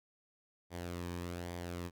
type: tone with flanger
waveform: sawtooth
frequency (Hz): 87.31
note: F2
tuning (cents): 0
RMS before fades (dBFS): -42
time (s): 0.7-1.91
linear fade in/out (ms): 50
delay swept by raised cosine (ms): 0.73 to 1.48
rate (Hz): 1.2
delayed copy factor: -0.5
effects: none